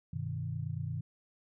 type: chord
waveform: sine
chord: G augmented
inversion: none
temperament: equal with one note detuned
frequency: 98 / 125.92 / 155.56 Hz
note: G2 / B2 / D#3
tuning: 0 / +34 / 0 cents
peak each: -39 / -38 / -38 dBFS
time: 0.13-1.01 s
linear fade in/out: 5 ms
effects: none